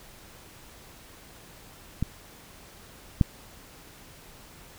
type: clicks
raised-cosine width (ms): 5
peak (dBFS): -13 / -6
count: 2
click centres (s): 2.026 / 3.212
effects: pink hiss -50 dBFS RMS until 4.78 s